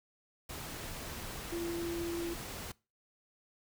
sine tone in noise, 340 Hz, F4, 46 cents flat, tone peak -35 dBFS, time 1.52-2.34 s, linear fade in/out 5 ms, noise pink, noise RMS -43 dBFS, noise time 0.49-2.72 s, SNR +5 dB, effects noise-tail reverb RT60 0.3 s tail -23 dB re dry

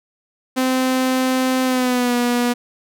sawtooth tone with pitch glide, 258.4 to 242.5 Hz, C4 to B3, -21 to -31 cents, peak -12 dBFS, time 0.56-2.54 s, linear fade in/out 20 ms, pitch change -110 cents, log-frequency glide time 1.64-2.15 s, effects none

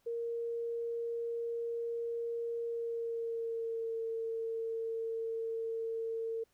sine tone with pitch glide, 466.2 to 453.2 Hz, A#4 to A#4, 0 to -49 cents, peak -34 dBFS, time 0.06-6.44 s, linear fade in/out 10 ms, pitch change -49 cents, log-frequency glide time 2.65-4 s, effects pink hiss -74 dBFS RMS until 6.53 s

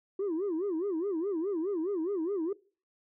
sine tone with vibrato, 360.3 Hz, F#4, 46 cents flat, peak -27 dBFS, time 0.19-2.53 s, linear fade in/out 5 ms, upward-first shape sine, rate 4.8 Hz, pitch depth 240 cents each way, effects noise-tail reverb RT60 0.4 s tail -23 dB re dry + tanh soft clip ceiling -27 dBFS

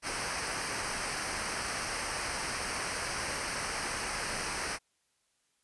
pink noise with comb filter, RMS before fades -35 dBFS, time 0.02-4.79 s, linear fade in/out 50 ms, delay 0.28 ms, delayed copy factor -0.7, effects white hiss -75 dBFS RMS until 5.63 s + resampled to 24000 Hz

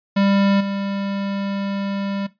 square tone with level steps, 198.1 Hz, G3, 18 cents sharp, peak -15 / -23 dBFS, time 0.16-2.27 s, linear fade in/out 10 ms, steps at 0.6 s, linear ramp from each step 10 ms, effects noise-tail reverb RT60 0.2 s tail -17 dB re dry + resampled to 11025 Hz

